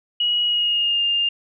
sine tone with pitch glide, 2906 to 2809 Hz, F#7 to F7, -32 to +9 cents, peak -17 dBFS, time 0.2-1.29 s, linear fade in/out 5 ms, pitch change -59 cents, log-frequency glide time 0.46-1.03 s, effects none

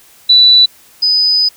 sine tone pair in turn, 3964 / 4994 Hz, B7 / D#8, +6 / +6 cents, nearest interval major third, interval 400 cents, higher second, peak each -3 / -8 dBFS, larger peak first, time 0.29-0.66 / 1.02-1.49 s, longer second, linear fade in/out 10 ms, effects white hiss -44 dBFS RMS until 1.56 s

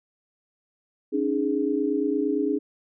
sine chord, C# suspended second, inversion none, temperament equal with one note detuned, 277.2 / 306 / 415.3 Hz, C#4 / D#4 / G#4, 0 / -29 / 0 cents, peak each -26 dBFS, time 1.12-2.59 s, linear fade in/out 20 ms, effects none

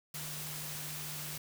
sine tone in noise, 150.8 Hz, D3, 46 cents sharp, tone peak -46 dBFS, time 0.14-1.38 s, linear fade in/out 5 ms, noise white, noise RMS -42 dBFS, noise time 0.14-1.38 s, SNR -7 dB, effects none

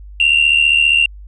sine tone pair together, 2725 / 2800 Hz, F7 / F7, -43 / +4 cents, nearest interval unison, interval 47 cents, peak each -11 dBFS, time 0.2-1.06 s, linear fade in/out 2 ms, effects tanh soft clip ceiling -4 dBFS + added 50 Hz sine -32 dBFS peak until 1.27 s

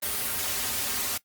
white noise with comb filter, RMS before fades -29 dBFS, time 0.02-1.18 s, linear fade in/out 10 ms, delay 6 ms, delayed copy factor -0.85, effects noise-tail reverb RT60 0.1 s tail -19 dB re dry + Opus 32 kbps

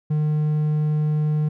triangle tone, 151.9 Hz, D#3, 41 cents flat, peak -16 dBFS, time 0.1-1.49 s, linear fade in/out 10 ms, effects none

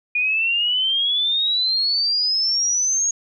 sine exponential sweep, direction up, 2439 to 6645 Hz, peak -17 dBFS, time 0.15-3.11 s, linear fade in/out 5 ms, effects none

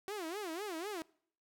sawtooth tone with vibrato, 368 Hz, F#4, 9 cents flat, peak -35 dBFS, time 0.08-1.02 s, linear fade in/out 0 ms, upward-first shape sine, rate 4 Hz, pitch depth 260 cents each way, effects noise-tail reverb RT60 0.6 s tail -24 dB re dry

